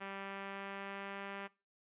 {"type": "tone with pitch glide", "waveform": "5% pulse", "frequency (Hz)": [196, 197.93], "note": ["G3", "G3"], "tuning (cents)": [0, 17], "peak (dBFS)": -31, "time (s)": [0, 1.48], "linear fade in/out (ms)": 20, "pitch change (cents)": 17, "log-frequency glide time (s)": [0.16, 1.21], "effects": ["noise-tail reverb RT60 0.3 s tail -22 dB re dry", "resampled to 8000 Hz"]}